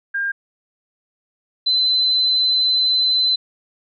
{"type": "tone pair in turn", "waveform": "sine", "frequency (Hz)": [1605, 4044], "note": ["G6", "B7"], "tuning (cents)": [40, 40], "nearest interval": "octave + major third", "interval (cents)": 1600, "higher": "second", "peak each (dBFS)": [-19, -14], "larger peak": "second", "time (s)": [[0.14, 0.32], [1.66, 3.36]], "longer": "second", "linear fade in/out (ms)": 10, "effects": []}